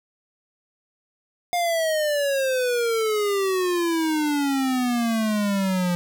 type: exponential sweep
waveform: square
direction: down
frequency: 711 to 174.61 Hz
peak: -21 dBFS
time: 1.53-5.95 s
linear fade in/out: 0 ms
effects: 9-bit